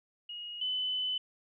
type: tone pair in turn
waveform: sine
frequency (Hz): 2881 / 3015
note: F#7 / F#7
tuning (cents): -47 / +32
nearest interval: minor second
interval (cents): 79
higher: second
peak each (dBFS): -39 / -30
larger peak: second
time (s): 0.29-0.61 / 0.61-1.18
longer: second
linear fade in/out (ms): 5
effects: none